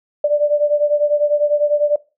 sine beating tone pair, 587.3 / 597.3 Hz, D5 / D5, 0 / +29 cents, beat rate 10 Hz, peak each -14 / -18 dBFS, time 0.24-1.96 s, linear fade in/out 5 ms, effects noise-tail reverb RT60 0.3 s tail -21 dB re dry

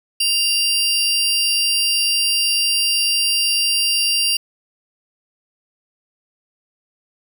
35% pulse tone pair together, 2794 / 4690 Hz, F7 / D8, 0 / -3 cents, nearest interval major sixth, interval 897 cents, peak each -17 dBFS, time 0.2-4.37 s, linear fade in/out 5 ms, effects none

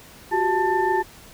sine tone cluster, 361.7 / 388.3 / 879 / 1787 Hz, F#4 / G4 / A5 / A6, -39 / -16 / -2 / +26 cents, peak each -24 / -25 / -21 / -28 dBFS, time 0.31-1.03 s, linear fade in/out 20 ms, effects pink hiss -46 dBFS RMS until 1.33 s

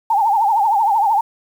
sine tone with vibrato, 852 Hz, G#5, 44 cents sharp, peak -12 dBFS, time 0.1-1.21 s, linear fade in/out 5 ms, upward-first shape triangle, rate 13 Hz, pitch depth 170 cents each way, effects 7-bit

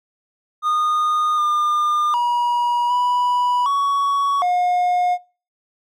triangle tone with pitch steps, 1227 / 1205 / 962 / 982 / 1121 / 717 Hz, D#6 / D6 / B5 / B5 / C#6 / F5, -25 / +44 / -46 / -10 / +19 / +45 cents, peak -14 dBFS, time 0.62-5.18 s, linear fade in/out 50 ms, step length 760 ms, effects noise-tail reverb RT60 0.4 s tail -24 dB re dry

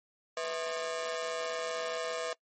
sawtooth ring-modulated tone, 573 Hz, D5, 43 cents flat, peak -26 dBFS, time 0.37-2.33 s, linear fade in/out 2 ms, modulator 78.8 Hz, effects noise-tail reverb RT60 0.1 s tail -23 dB re dry + MP3 32 kbps

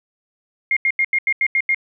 sine tone bursts, 2130 Hz, C7, 30 cents sharp, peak -14 dBFS, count 8, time 0.71-1.746 s, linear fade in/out 2 ms, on 56 ms, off 84 ms, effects none

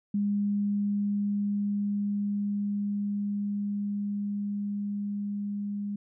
sine tone with level ramp, 203.7 Hz, G#3, 33 cents flat, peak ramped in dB -24 to -30 dBFS, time 0.14-5.96 s, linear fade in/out 5 ms, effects none

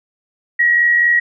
sine tone with amplitude modulation, 1907 Hz, A#6, 39 cents sharp, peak -8 dBFS, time 0.59-1.2 s, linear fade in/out 10 ms, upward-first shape sine, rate 84.3 Hz, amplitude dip 40%, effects none

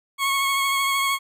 20% pulse tone with vibrato, 1099 Hz, C#6, 15 cents flat, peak -15 dBFS, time 0.18-1.19 s, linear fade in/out 50 ms, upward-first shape triangle, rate 13 Hz, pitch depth 23 cents each way, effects none

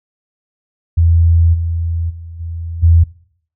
sine tone with level steps, 83.6 Hz, E2, 25 cents sharp, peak -7 / -15 / -28 / -21 / -5 dBFS, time 0.97-3.04 s, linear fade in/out 10 ms, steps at 1.53 / 2.09 / 2.39 / 2.82 s, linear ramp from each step 20 ms, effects noise-tail reverb RT60 0.6 s tail -22 dB re dry

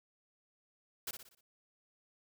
white noise with echo, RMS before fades -39 dBFS, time 1.07-1.11 s, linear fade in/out 5 ms, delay 60 ms, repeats 5, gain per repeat -7 dB, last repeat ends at 1.41 s, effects none

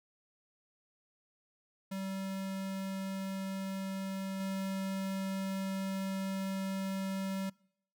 square tone with level steps, 192.7 Hz, G3, 29 cents flat, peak -37 / -35 dBFS, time 1.91-7.5 s, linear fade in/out 10 ms, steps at 4.4 s, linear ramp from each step 2 ms, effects noise-tail reverb RT60 0.7 s tail -25 dB re dry

